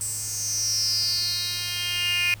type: tone with high-pass filter sweep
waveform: 10% pulse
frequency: 353.1 Hz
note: F4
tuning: 19 cents sharp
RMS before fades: -26 dBFS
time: 0.01-2.34 s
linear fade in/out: 0 ms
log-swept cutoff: 7900 to 2500 Hz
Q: 8.3
effects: added 105 Hz sine -41 dBFS peak until 2.4 s + pink hiss -49 dBFS RMS until 2.4 s